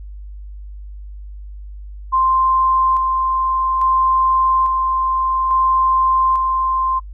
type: tone with tremolo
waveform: sine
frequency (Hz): 1046.5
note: C6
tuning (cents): 0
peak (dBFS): -12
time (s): 2.12-7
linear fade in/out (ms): 20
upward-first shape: square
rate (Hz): 0.59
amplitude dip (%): 30
effects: noise-tail reverb RT60 0.1 s tail -25 dB re dry + added 50 Hz sine -30 dBFS peak until 7.13 s